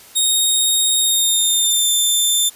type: tone with pitch glide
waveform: 15% pulse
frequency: 3729 to 3561 Hz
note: A#7 to A7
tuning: 0 to +20 cents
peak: -7 dBFS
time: 0.15-2.5 s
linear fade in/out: 20 ms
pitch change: -80 cents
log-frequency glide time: 1-1.9 s
effects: white hiss -43 dBFS RMS until 2.55 s + resampled to 32000 Hz